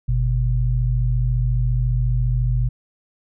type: tone pair together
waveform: sine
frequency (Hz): 49.03 / 123.47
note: G1 / B2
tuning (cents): +1 / 0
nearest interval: octave + major third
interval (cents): 1599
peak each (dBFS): -19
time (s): 0.08-2.69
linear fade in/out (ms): 10
effects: none